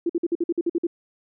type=tone bursts; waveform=sine; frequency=340.9 Hz; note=F4; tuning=42 cents flat; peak=-19 dBFS; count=10; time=0.06-0.869 s; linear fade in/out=5 ms; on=35 ms; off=51 ms; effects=none